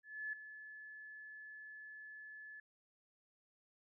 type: tone with ADSR envelope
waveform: sine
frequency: 1723 Hz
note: A6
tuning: 37 cents flat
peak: -38 dBFS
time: 0.03-2.6 s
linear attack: 300 ms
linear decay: 3 ms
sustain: -12 dB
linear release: 4 ms
effects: none